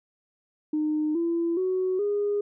sine tone with pitch steps, 305.6 / 337.1 / 371.9 / 410.3 Hz, D#4 / E4 / F#4 / G#4, -31 / +39 / +9 / -21 cents, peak -22 dBFS, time 0.73-2.41 s, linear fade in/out 5 ms, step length 420 ms, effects tanh soft clip ceiling -18 dBFS

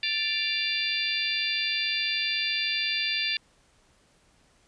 harmonic tone with a mistuned harmonic, 588 Hz, D5, 2 cents sharp, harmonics 3 / 4 / 5 / 6 / 7 / 8, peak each -35 / -32 / -31 / -31 / -37 / -32 dBFS, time 0.03-3.37 s, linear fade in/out 2 ms, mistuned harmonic 5, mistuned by -98 cents, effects pink hiss -63 dBFS RMS until 4.67 s + resampled to 22050 Hz

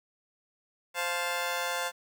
15% pulse chord, F major, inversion second, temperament just, 523.8 / 698.5 / 873.1 Hz, C5 / F5 / A5, +2 / 0 / -14 cents, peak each -27 / -28 / -29 dBFS, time 0.94-1.92 s, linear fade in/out 50 ms, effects 10-bit

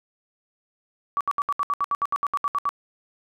sine tone bursts, 1144 Hz, D6, 46 cents flat, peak -20 dBFS, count 15, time 1.17-2.691 s, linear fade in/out 0 ms, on 37 ms, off 69 ms, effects none

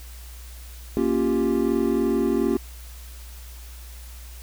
triangle chord, G half-diminished seventh, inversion first, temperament equal, 233.1 / 277.2 / 349.2 / 392 Hz, Bb3 / Db4 / F4 / G4, 0 / 0 / 0 / 0 cents, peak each -23 dBFS, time 0.97-2.57 s, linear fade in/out 0 ms, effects added 60 Hz sine -38 dBFS peak until 4.42 s + white hiss -47 dBFS RMS until 4.42 s

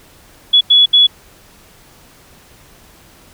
sine tone bursts at uneven times, 3392 Hz, G#7, 36 cents sharp, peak -5 dBFS, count 3, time 0.53-0.61 / 0.7-0.86 / 0.93-1.07 s, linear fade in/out 10 ms, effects pink hiss -45 dBFS RMS until 3.33 s

